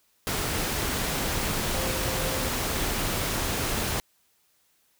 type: tone in noise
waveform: sine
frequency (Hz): 523.3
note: C5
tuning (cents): 0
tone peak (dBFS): -35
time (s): 1.74-2.48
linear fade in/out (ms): 0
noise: pink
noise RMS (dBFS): -28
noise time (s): 0.27-4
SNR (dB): -10
effects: white hiss -67 dBFS RMS until 4.99 s